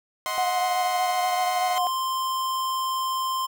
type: chord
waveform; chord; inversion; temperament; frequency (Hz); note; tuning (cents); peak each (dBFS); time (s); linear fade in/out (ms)
sawtooth; C diminished; first; equal with one note detuned; 632 / 740 / 1046.5; Eb5 / Gb5 / C6; +27 / 0 / 0; -30 / -30 / -24; 0.26-1.78; 0
type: tone with vibrato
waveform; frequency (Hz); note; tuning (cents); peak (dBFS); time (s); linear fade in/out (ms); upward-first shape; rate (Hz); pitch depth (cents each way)
sine; 727; F#5; -31; -23; 0.38-1.87; 0; sine; 8.1; 23
type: tone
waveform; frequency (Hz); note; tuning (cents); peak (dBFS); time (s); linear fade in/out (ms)
square; 1046.5; C6; 0; -25; 1.75-3.47; 20
effects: none